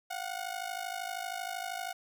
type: ring-modulated tone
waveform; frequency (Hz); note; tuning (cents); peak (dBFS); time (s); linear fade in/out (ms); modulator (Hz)
sawtooth; 730; F#5; -24; -29; 0.1-1.93; 10; 26.4
effects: none